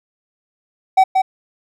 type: tone with echo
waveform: triangle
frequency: 760 Hz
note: F#5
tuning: 46 cents sharp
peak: -5 dBFS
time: 0.97-1.04 s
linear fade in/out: 10 ms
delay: 180 ms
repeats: 1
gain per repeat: -4 dB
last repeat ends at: 1.22 s
effects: none